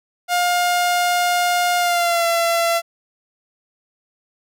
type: tone with pitch glide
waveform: sawtooth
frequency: 709 to 676.2 Hz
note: F5 to E5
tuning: +26 to +44 cents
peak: -12 dBFS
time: 0.28-2.82 s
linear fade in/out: 50 ms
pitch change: -82 cents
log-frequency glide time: 1.78-2.26 s
effects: none